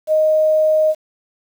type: tone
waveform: sine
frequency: 622.3 Hz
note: D#5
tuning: in tune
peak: -11 dBFS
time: 0.07-0.95 s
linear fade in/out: 50 ms
effects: 7-bit